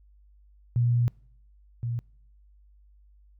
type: tone pair in turn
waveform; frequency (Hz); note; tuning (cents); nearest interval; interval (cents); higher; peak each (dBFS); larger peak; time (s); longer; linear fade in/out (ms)
sine; 120 / 118.35; B2 / A#2; -49 / +27; unison; 24; first; -20 / -27; first; 0.76-1.08 / 1.83-1.99; first; 0
effects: noise-tail reverb RT60 0.6 s tail -24 dB re dry + added 50 Hz sine -54 dBFS peak until 3.39 s